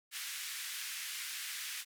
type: band-pass noise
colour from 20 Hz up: pink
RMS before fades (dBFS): -42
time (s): 0.11-1.85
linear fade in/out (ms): 50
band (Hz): 1700 to 15000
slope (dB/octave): 24
effects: none